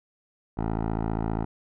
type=tone with low-pass filter; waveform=10% pulse; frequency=55 Hz; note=A1; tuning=in tune; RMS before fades=-28 dBFS; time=0.57-1.45 s; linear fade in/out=10 ms; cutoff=950 Hz; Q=1.3; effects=none